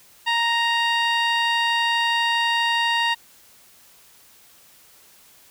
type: tone with low-pass filter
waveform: 15% pulse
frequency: 932.3 Hz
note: A#5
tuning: in tune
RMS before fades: -21 dBFS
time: 0.26-3.15 s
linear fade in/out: 20 ms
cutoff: 4400 Hz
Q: 0.89
effects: white hiss -52 dBFS RMS until 5.5 s